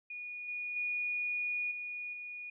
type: tone with level steps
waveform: sine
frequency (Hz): 2452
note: D#7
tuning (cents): -26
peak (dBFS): -40 / -36 / -32 / -38 / -41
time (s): 0.1-2.5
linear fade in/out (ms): 5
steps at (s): 0.48 / 0.76 / 1.71 / 2.13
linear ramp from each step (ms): 5
effects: none